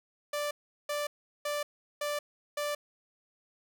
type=tone bursts; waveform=sawtooth; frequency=587.3 Hz; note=D5; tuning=in tune; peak=-27 dBFS; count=5; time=0.33-2.75 s; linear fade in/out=5 ms; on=180 ms; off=380 ms; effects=none